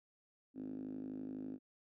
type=tone with band-pass filter; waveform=5% pulse; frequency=52 Hz; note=G#1; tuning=3 cents sharp; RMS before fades=-45 dBFS; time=0.54-1.59 s; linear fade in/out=50 ms; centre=270 Hz; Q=7.7; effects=none